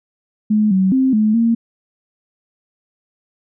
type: tone with pitch steps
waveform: sine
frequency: 212.9 / 189.2 / 262.7 / 214.8 / 230.5 Hz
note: G#3 / F#3 / C4 / A3 / A#3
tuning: +43 / +39 / +7 / -41 / -19 cents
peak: -11 dBFS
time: 0.5-1.55 s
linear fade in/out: 10 ms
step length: 210 ms
effects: none